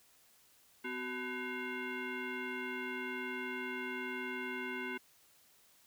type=tone with frequency modulation; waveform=sine; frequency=880 Hz; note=A5; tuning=in tune; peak=-37 dBFS; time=0.84-4.98 s; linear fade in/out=10 ms; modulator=627 Hz; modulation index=2.7; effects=white hiss -66 dBFS RMS until 5.86 s